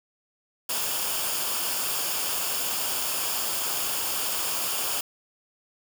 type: noise with comb filter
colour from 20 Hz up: white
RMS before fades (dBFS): -28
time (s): 0.69-5.01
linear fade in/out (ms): 5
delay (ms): 0.5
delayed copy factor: -0.55
effects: none